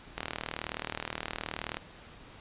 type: click train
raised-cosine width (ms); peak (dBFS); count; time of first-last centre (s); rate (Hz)
0.3; -17; 63; 0.18-1.77; 39
effects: pink hiss -51 dBFS RMS until 2.4 s + resampled to 8000 Hz